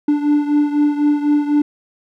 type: beating tone pair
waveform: triangle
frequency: 293 / 297 Hz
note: D4 / D4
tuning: -4 / +20 cents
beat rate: 4 Hz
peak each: -12 / -17 dBFS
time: 0.08-1.62 s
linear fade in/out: 5 ms
effects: none